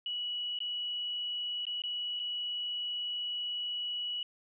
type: tone with dropouts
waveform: sine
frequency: 2934 Hz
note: F#7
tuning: 15 cents flat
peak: -33 dBFS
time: 0.06-4.23 s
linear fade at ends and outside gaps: 2 ms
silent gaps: 0.589-0.603 / 1.653-1.667 / 1.82-1.837 / 2.194-2.198 s
effects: none